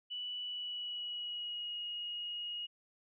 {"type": "tone with pitch glide", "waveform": "sine", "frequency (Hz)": [2960, 2881], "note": ["F#7", "F#7"], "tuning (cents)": [0, -47], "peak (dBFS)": -38, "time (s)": [0.1, 2.67], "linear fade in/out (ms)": 20, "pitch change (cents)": -47, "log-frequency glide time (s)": [0.43, 1.79], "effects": []}